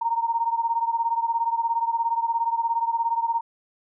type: beating tone pair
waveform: sine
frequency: 920 / 937 Hz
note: A#5 / A#5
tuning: -23 / +9 cents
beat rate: 17 Hz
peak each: -23 / -26 dBFS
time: 0.01-3.41 s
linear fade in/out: 10 ms
effects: none